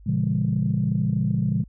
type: chord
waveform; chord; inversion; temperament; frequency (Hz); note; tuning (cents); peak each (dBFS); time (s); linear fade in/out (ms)
sine; A# diminished seventh; none; just; 116.54 / 139.85 / 167.82 / 201.4; A#2 / C#3 / E3 / G3; 0 / +16 / +31 / +47; -25; 0.06-1.64; 10
effects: tanh soft clip ceiling -11 dBFS + added 50 Hz sine -44 dBFS peak until 1.68 s